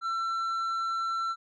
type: tone with tanh clipping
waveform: sine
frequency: 1345 Hz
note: E6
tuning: 34 cents sharp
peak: -29 dBFS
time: 0.01-1.36 s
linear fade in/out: 50 ms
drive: 6 dB
effects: none